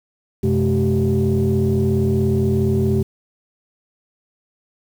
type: tone cluster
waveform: sine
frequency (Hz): 92.3 / 129.3 / 213.8 / 385.2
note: F#2 / C3 / A3 / G4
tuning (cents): -4 / -20 / -49 / -30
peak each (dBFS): -19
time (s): 0.43-3.03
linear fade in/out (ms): 10
effects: tanh soft clip ceiling -9 dBFS + 7-bit